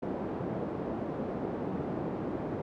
pink band-pass noise, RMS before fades -35 dBFS, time 0.02-2.62 s, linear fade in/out 10 ms, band 180 to 580 Hz, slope 12 dB/octave, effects none

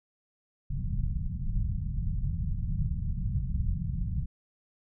pink low-pass noise, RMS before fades -30 dBFS, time 0.7-4.26 s, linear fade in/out 10 ms, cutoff 180 Hz, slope 48 dB/octave, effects none

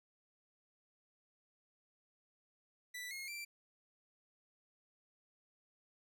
sawtooth tone with pitch steps, 1975.5 / 2154 / 2349 Hz, B6 / C7 / D7, 0 / +50 / 0 cents, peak -40 dBFS, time 2.94-3.45 s, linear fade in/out 10 ms, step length 170 ms, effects none

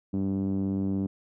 5% pulse tone with low-pass filter, 97 Hz, G2, 18 cents flat, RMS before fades -28 dBFS, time 0.13-1.07 s, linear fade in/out 10 ms, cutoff 240 Hz, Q 3.5, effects none

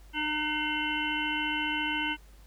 harmonic tone with a mistuned harmonic, 302.4 Hz, D#4, 49 cents flat, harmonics 1 / 3 / 5 / 7 / 9 / 10, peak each -35 / -35 / -35 / -35 / -35 / -35 dBFS, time 0.13-2.17 s, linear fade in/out 50 ms, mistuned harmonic 3, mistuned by +25 cents, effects added 50 Hz sine -50 dBFS peak until 2.46 s + pink hiss -61 dBFS RMS until 2.46 s

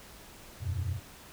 sine chord, E suspended second, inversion none, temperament equal, 82.41 / 92.5 / 123.47 Hz, E2 / F#2 / B2, 0 / 0 / 0 cents, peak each -35 / -31 / -35 dBFS, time 0.6-1 s, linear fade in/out 50 ms, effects tanh soft clip ceiling -24 dBFS + pink hiss -51 dBFS RMS until 1.32 s

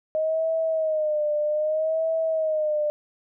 sine tone with vibrato, 622.3 Hz, D#5, in tune, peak -21 dBFS, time 0.15-2.9 s, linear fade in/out 0 ms, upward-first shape sine, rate 0.63 Hz, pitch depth 71 cents each way, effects none

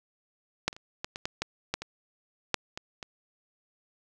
clicks, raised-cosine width 0.2 ms, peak -8 / -27 / -29 / -15 / -19 / -13 / -12 / -11 / -20 / -6 / -19 / -21 dBFS, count 12, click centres 0.68 / 0.729 / 0.765 / 1.045 / 1.159 / 1.255 / 1.42 / 1.74 / 1.82 / 2.543 / 2.775 / 3.028 s, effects none

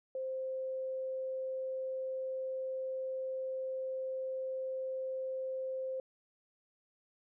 sine tone, 523.3 Hz, C5, in tune, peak -35 dBFS, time 0.15-6 s, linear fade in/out 2 ms, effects none

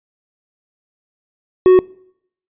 triangle tone, 369.5 Hz, F#4, 2 cents flat, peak -3 dBFS, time 1.66-1.79 s, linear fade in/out 0 ms, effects noise-tail reverb RT60 0.7 s tail -24 dB re dry + resampled to 8000 Hz

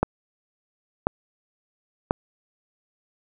click train, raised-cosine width 1 ms, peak -5 dBFS, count 3, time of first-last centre 0.03-2.109 s, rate 0.962 Hz, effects none

